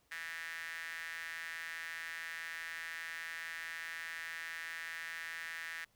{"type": "tone with high-pass filter", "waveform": "sawtooth", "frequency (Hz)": 164.81, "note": "E3", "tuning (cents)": 0, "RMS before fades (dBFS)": -44, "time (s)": [0.11, 5.85], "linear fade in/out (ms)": 10, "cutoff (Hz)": 1800, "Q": 5.9, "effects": ["pink hiss -73 dBFS RMS until 5.95 s"]}